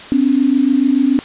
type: tone pair together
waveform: sine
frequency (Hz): 257.2 / 284.2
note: C4 / C#4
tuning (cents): -30 / +43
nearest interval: major second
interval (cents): 173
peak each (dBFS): -13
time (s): 0.12-1.19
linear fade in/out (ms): 0
effects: white hiss -33 dBFS RMS until 1.24 s + resampled to 8000 Hz